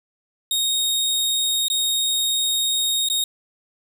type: tone with dropouts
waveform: sawtooth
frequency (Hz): 3729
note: A#7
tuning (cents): 0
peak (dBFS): -16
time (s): 0.51-3.24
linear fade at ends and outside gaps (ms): 2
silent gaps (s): 1.683-1.7 / 3.087-3.099
effects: none